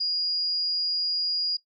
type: tone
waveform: sine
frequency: 4864 Hz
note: D#8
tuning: 40 cents flat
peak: -24 dBFS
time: 0-1.57 s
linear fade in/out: 10 ms
effects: noise-tail reverb RT60 0.1 s tail -17 dB re dry